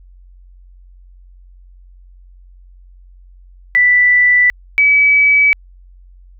sine tone pair in turn, 1975.5 / 2286 Hz, B6 / D7, 0 / -47 cents, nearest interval minor third, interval 253 cents, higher second, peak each -7 dBFS, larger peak neither, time 3.75-4.5 / 4.78-5.53 s, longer neither, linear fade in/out 0 ms, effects added 45 Hz sine -39 dBFS peak until 6.39 s

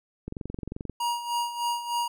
click train, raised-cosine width 3 ms, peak -21 dBFS, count 15, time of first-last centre 0.28-0.897 s, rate 22.7 Hz
square tone with tremolo, 950 Hz, A#5, 33 cents sharp, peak -25 dBFS, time 1-2.08 s, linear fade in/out 5 ms, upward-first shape sine, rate 3.3 Hz, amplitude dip 70%
effects none

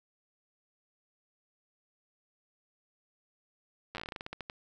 slowing click train, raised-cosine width 0.3 ms, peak -23 dBFS, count 16, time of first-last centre 3.95-4.499 s, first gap 9 ms, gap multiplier 1.18, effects none

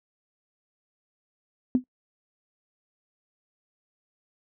sine tone with exponential decay, 252.1 Hz, B3, 36 cents sharp, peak -13 dBFS, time 1.75-1.84 s, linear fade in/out 1 ms, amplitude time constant 18 ms, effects noise-tail reverb RT60 0.1 s tail -18 dB re dry

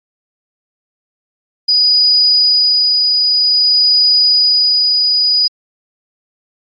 sine tone with tremolo, 4935 Hz, D#8, 15 cents flat, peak -7 dBFS, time 1.68-5.48 s, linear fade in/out 10 ms, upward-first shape sine, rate 0.52 Hz, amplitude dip 25%, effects AAC 64 kbps

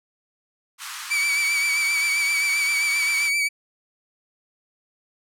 pink high-pass noise, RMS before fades -34 dBFS, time 0.78-3.31 s, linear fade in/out 50 ms, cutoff 1000 Hz, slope 48 dB/octave
40% pulse tone with vibrato, 2293 Hz, D7, 42 cents flat, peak -19 dBFS, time 1.1-3.49 s, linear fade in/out 20 ms, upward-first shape sine, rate 7.6 Hz, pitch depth 38 cents each way
effects low-pass 12000 Hz 12 dB/octave

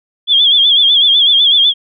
sine tone with vibrato, 3359 Hz, G#7, 19 cents sharp, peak -6 dBFS, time 0.27-1.74 s, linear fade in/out 50 ms, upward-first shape sine, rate 8 Hz, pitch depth 87 cents each way, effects none

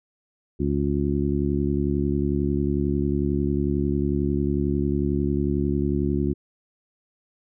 harmonic tone, 71.1 Hz, C#2, 45 cents sharp, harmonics 1 / 2 / 3 / 4 / 5, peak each -27 / -27 / -27 / -27 / -27 dBFS, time 0.59-6.34 s, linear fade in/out 20 ms, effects none

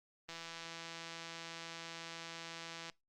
click train, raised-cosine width 0.2 ms, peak -29 dBFS, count 434, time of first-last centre 0.29-2.898 s, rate 166 Hz, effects noise-tail reverb RT60 0.2 s tail -23 dB re dry + Opus 32 kbps

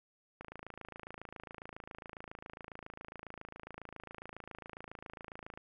click train, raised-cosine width 0.5 ms, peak -30 dBFS, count 142, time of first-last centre 0.41-5.575 s, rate 27.3 Hz, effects none

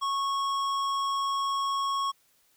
sine tone with hard clipping, 1101 Hz, C#6, 12 cents flat, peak -28 dBFS, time 0.01-2.12 s, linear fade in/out 20 ms, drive 12 dB, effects white hiss -66 dBFS RMS until 2.56 s

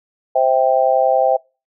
sine chord, C major, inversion none, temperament just, 523.3 / 654.1 / 784.9 Hz, C5 / E5 / G5, 0 / -14 / +2 cents, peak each -16 dBFS, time 0.35-1.37 s, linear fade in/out 10 ms, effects noise-tail reverb RT60 0.3 s tail -26 dB re dry

